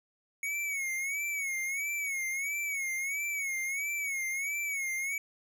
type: tone with vibrato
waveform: square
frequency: 2217 Hz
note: C#7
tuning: in tune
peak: -32 dBFS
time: 0.43-5.18 s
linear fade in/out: 2 ms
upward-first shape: sine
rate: 1.5 Hz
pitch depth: 95 cents each way
effects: none